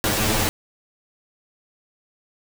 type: noise with comb filter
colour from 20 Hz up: pink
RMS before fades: -21 dBFS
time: 0.04-0.49 s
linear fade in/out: 0 ms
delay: 9.3 ms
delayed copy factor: +0.95
effects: none